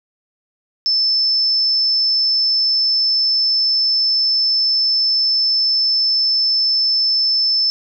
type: tone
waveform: sine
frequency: 5274 Hz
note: E8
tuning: in tune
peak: -13 dBFS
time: 0.86-7.7 s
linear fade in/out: 0 ms
effects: none